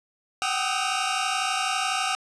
sawtooth tone cluster, 748 / 780 / 1232 / 1290 / 2794 Hz, F#5 / G5 / D#6 / E6 / F7, +19 / -9 / -17 / -38 / 0 cents, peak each -27 dBFS, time 0.42-2.15 s, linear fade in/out 0 ms, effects resampled to 22050 Hz + 8-bit

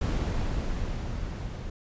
brown noise with level ramp, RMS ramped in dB -26 to -36 dBFS, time 0.01-1.7 s, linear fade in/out 5 ms, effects resampled to 16000 Hz

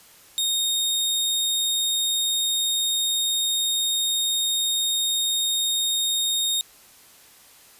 sawtooth tone, 3706 Hz, A#7, 11 cents flat, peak -18 dBFS, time 0.38-6.61 s, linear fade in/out 0 ms, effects white hiss -51 dBFS RMS until 7.79 s + resampled to 32000 Hz

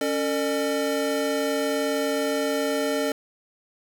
square tone cluster, 278.4 / 450.9 / 600 Hz, C#4 / A4 / D5, +8 / +42 / +37 cents, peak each -28 dBFS, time 0.01-3.12 s, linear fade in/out 2 ms, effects none

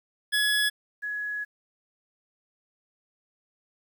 25% pulse / sine tone pair in turn, 1690 / 1682.1 Hz, G#6 / G#6, +30 / +22 cents, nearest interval unison, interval 8 cents, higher first, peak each -18 / -29 dBFS, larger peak first, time 0.32-0.7 / 1.02-1.45 s, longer second, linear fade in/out 20 ms, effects 10-bit

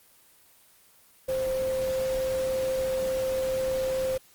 sine tone in noise, 523.3 Hz, C5, in tune, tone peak -25 dBFS, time 1.28-4.18 s, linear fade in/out 10 ms, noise pink, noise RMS -39 dBFS, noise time 1.28-4.18 s, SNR +11 dB, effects white hiss -58 dBFS RMS until 4.34 s + Opus 24 kbps

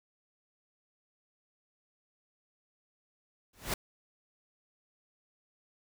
pink noise with exponential growth, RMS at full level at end -28 dBFS, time 3.53-3.74 s, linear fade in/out 5 ms, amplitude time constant 44 ms, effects none

